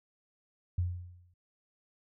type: tone with exponential decay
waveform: sine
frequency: 88.7 Hz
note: F2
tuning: 27 cents sharp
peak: -25 dBFS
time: 0.78-1.34 s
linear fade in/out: 5 ms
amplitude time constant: 120 ms
effects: none